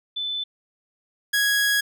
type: tone pair in turn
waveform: sine / sawtooth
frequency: 3512 / 1660.6 Hz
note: A7 / G#6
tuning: -4 / -1 cents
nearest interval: octave + minor second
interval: 1297 cents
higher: first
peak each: -25 / -15 dBFS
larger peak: second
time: 0.16-0.44 / 1.33-1.81 s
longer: second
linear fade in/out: 10 ms
effects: none